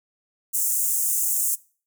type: high-pass noise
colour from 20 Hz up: pink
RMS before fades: -23 dBFS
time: 0.53-1.56 s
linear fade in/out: 20 ms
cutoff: 6900 Hz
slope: 48 dB/octave
effects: noise-tail reverb RT60 0.4 s tail -22 dB re dry